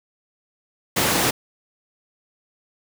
pink high-pass noise, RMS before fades -20 dBFS, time 0.96-1.31 s, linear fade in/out 10 ms, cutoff 150 Hz, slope 12 dB/octave, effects none

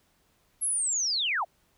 sine linear sweep, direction down, 11290 to 573 Hz, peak -25 dBFS, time 0.61-1.45 s, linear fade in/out 20 ms, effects pink hiss -68 dBFS RMS until 1.77 s

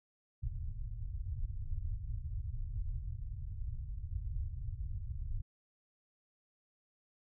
pink low-pass noise, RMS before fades -39 dBFS, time 0.42-5.42 s, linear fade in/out 10 ms, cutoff 120 Hz, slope 48 dB/octave, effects none

